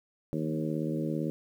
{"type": "harmonic tone with a mistuned harmonic", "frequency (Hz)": 77.78, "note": "D#2", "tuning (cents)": 0, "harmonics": [2, 3, 4, 5, 6, 7], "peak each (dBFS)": [-33, -35, -34, -39, -41, -40], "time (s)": [0.33, 1.3], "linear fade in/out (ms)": 0, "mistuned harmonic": 2, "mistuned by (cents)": 26, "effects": ["10-bit"]}